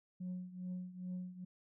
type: tone with tremolo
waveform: sine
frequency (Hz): 181.8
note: F#3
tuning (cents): -30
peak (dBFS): -36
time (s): 0.2-1.45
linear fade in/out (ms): 10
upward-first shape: triangle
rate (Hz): 2.4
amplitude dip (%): 85
effects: tanh soft clip ceiling -37 dBFS